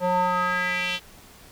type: tone with band-pass filter sweep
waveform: square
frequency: 180.3 Hz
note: F#3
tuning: 45 cents flat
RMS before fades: -24 dBFS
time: 0-1 s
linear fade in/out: 50 ms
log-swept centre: 670 to 3200 Hz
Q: 3.5
effects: pink hiss -49 dBFS RMS until 1.51 s